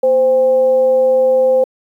sine tone with frequency modulation, 519 Hz, C5, 14 cents flat, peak -8 dBFS, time 0.03-1.64 s, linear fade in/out 5 ms, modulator 283 Hz, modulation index 0.28, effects high-pass 300 Hz 12 dB/octave + 8-bit

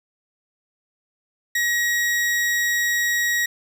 40% pulse tone, 1900 Hz, A#6, 33 cents sharp, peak -18 dBFS, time 1.55-3.46 s, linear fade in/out 5 ms, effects none

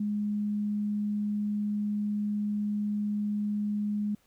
sine tone, 207.9 Hz, G#3, 2 cents sharp, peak -27 dBFS, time 0-4.15 s, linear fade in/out 5 ms, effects pink hiss -67 dBFS RMS until 4.26 s

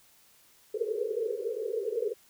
pink band-pass noise, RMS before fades -32 dBFS, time 0.74-2.14 s, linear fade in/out 5 ms, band 410 to 480 Hz, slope 96 dB/octave, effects white hiss -61 dBFS RMS until 2.29 s

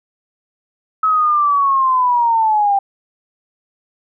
sine linear sweep, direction down, 1289 to 784 Hz, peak -11 dBFS, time 1.03-2.79 s, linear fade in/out 5 ms, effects none

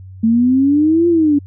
sine exponential two-way sweep, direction up then down, 220 to 348 to 281.2 Hz, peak -9 dBFS, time 0.23-1.39 s, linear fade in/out 10 ms, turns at 1.08 s, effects added 94 Hz sine -32 dBFS peak until 1.46 s

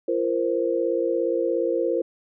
sine chord, F suspended fourth, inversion none, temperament equal with one note detuned, 342 / 466.2 / 523.3 Hz, F4 / Bb4 / C5, -36 / 0 / 0 cents, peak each -25 dBFS, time 0.08-2.02 s, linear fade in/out 5 ms, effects none

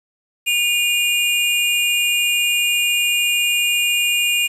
square tone pair together, 2447 / 2813 Hz, D#7 / F7, -29 / +12 cents, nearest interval major second, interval 241 cents, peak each -19 dBFS, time 0.46-4.48 s, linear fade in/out 20 ms, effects resampled to 32000 Hz + 7-bit

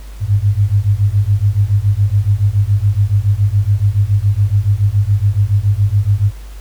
sine beating tone pair, 98 / 105.1 Hz, G2 / G#2, 0 / +21 cents, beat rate 7.1 Hz, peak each -13 dBFS, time 0.2-6.32 s, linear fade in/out 50 ms, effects added 50 Hz sine -28 dBFS peak until 6.6 s + pink hiss -43 dBFS RMS until 6.6 s

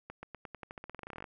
accelerating click train, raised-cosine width 0.5 ms, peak -28 dBFS, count 21, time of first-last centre 0.1-1.242 s, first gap 130 ms, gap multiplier 0.9, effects none

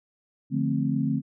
sine chord, D minor seventh, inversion none, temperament equal with one note detuned, 146.83 / 174.61 / 220 / 262.8 Hz, D3 / F3 / A3 / C4, 0 / 0 / 0 / +8 cents, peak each -27 / -32 / -28 / -27 dBFS, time 0.5-1.22 s, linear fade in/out 50 ms, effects none

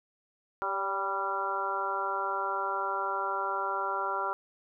harmonic tone with a mistuned harmonic, 196 Hz, G3, in tune, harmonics 2 / 3 / 4 / 5 / 6 / 7, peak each -39 / -39 / -37 / -34 / -38 / -33 dBFS, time 0.62-4.33 s, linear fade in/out 0 ms, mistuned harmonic 3, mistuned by -31 cents, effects none

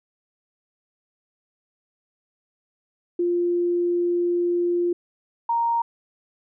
sine tone pair in turn, 349.2 / 931.7 Hz, F4 / A#5, 0 / -1 cents, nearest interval octave + perfect fourth, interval 1699 cents, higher second, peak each -19 dBFS, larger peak neither, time 3.19-4.93 / 5.49-5.82 s, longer first, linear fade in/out 5 ms, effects none

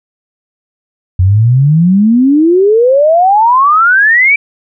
sine exponential sweep, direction up, 88.2 to 2349 Hz, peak -4 dBFS, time 1.19-4.36 s, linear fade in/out 5 ms, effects none

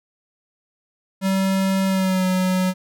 square tone with pitch glide, 192 to 185.14 Hz, G3 to F#3, -36 to +1 cents, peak -18 dBFS, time 1.21-2.74 s, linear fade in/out 50 ms, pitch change -63 cents, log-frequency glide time 1.87-2.25 s, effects none

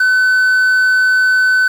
triangle tone with quantisation, 1513 Hz, F#6, 38 cents sharp, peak -7 dBFS, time 0-1.68 s, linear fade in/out 5 ms, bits 6, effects none

